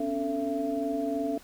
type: tone cluster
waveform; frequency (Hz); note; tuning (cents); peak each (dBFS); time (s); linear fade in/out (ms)
sine; 260.5 / 283.6 / 444.4 / 672; C4 / C#4 / A4 / E5; -7 / +40 / +17 / +33; -36 / -30 / -35 / -32; 0-1.38; 5
effects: pink hiss -53 dBFS RMS until 1.43 s